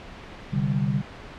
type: chord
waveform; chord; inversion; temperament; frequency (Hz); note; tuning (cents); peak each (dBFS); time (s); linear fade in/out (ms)
sine; C suspended second; none; equal; 130.81 / 146.83 / 196; C3 / D3 / G3; 0 / 0 / 0; -26 / -25 / -26; 0.52-1.02; 20
effects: pink hiss -41 dBFS RMS until 1.38 s + low-pass 3000 Hz 12 dB/octave